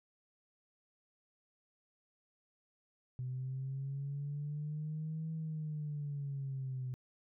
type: linear two-way sweep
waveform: sine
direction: up then down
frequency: 126.2 to 160.8 to 126.2 Hz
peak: -36 dBFS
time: 3.19-6.94 s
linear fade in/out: 0 ms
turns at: 5.32 s
effects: tanh soft clip ceiling -32 dBFS